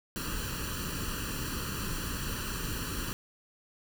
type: noise with comb filter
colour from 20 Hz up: pink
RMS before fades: -35 dBFS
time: 0.16-3.13 s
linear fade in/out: 0 ms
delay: 0.69 ms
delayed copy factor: +0.85
effects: none